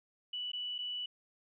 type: tone with dropouts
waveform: sine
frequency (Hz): 2960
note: F#7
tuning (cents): 0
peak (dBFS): -36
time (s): 0.33-1.06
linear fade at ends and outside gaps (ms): 5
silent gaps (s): 0.518-0.532 / 0.782-0.787
effects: none